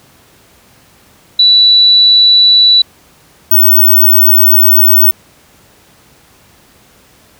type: tone pair in turn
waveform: sine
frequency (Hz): 3951 / 15804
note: B7 / B9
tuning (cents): 0 / 0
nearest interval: 2 octaves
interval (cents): 2400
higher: second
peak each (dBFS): -3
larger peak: neither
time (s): 1.39-2.82 / 3.51-5.11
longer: second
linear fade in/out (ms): 5
effects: pink hiss -45 dBFS RMS until 7.39 s + high-pass 60 Hz 12 dB/octave